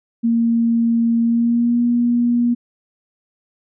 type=tone with pitch glide; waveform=sine; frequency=231.5 to 239.4 Hz; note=A#3 to A#3; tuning=-12 to +46 cents; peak=-13 dBFS; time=0.23-2.55 s; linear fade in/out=20 ms; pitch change=+58 cents; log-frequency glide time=1.22-1.82 s; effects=none